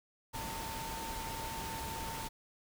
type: tone in noise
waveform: sine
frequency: 901 Hz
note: A5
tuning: 41 cents sharp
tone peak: -42 dBFS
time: 0.33-2.29 s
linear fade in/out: 20 ms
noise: pink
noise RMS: -42 dBFS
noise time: 0.33-2.29 s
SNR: -3 dB
effects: none